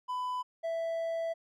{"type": "tone pair in turn", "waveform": "triangle", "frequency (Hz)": [1000, 660.9], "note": ["B5", "E5"], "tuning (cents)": [21, 4], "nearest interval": "perfect fifth", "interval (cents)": 717, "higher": "first", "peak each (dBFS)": [-30, -29], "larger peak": "second", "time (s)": [[0.08, 0.43], [0.63, 1.34]], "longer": "second", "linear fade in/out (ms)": 20, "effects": []}